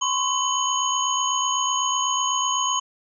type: tone cluster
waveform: sine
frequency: 1022 / 1090 / 3029 / 6600 Hz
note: C6 / C#6 / F#7 / G#8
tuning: -41 / -29 / +40 / -12 cents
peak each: -26 dBFS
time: 0.01-2.8 s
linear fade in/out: 10 ms
effects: none